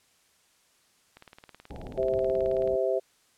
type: click train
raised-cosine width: 0.3 ms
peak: -31 dBFS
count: 29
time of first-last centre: 1.17-2.675 s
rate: 18.6 Hz
type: low-pass noise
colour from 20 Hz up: pink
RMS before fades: -41 dBFS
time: 1.7-2.76 s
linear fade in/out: 5 ms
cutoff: 850 Hz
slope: 96 dB/octave
type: harmonic tone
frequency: 130.81 Hz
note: C3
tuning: in tune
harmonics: 3 / 4 / 5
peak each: -28 / -28 / -28 dBFS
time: 1.97-3 s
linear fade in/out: 20 ms
effects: white hiss -65 dBFS RMS until 3.37 s + low-pass 10000 Hz 12 dB/octave